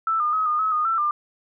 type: tone with pitch steps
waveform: sine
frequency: 1322 / 1214 / 1275 / 1221 / 1286 / 1230 / 1336 / 1197 Hz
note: E6 / D#6 / D#6 / D#6 / E6 / D#6 / E6 / D6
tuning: +5 / -43 / +42 / -33 / -43 / -20 / +23 / +33 cents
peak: -19 dBFS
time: 0.07-1.11 s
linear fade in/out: 2 ms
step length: 130 ms
effects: none